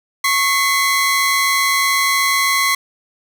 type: tone pair together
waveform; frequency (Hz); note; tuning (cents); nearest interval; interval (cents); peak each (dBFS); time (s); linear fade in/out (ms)
sawtooth; 1100 / 2037; C#6 / C7; -14 / -47; major seventh; 1067; -13; 0.24-2.75; 5
effects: none